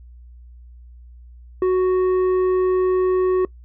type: tone with tanh clipping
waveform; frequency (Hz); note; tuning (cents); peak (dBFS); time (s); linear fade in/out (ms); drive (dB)
sine; 370; F#4; 0; -16; 1.62-3.45; 2; 7
effects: noise-tail reverb RT60 0.1 s tail -22 dB re dry + added 60 Hz sine -40 dBFS peak until 3.64 s